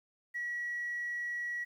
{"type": "tone", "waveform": "sine", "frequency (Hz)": 1925, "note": "B6", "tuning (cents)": -45, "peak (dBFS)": -33, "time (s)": [0.34, 1.65], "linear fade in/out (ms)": 20, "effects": ["tanh soft clip ceiling -30 dBFS", "11-bit"]}